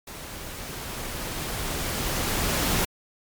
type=noise with level ramp; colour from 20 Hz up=pink; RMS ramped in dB=-39 to -23 dBFS; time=0.07-2.85 s; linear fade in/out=5 ms; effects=MP3 96 kbps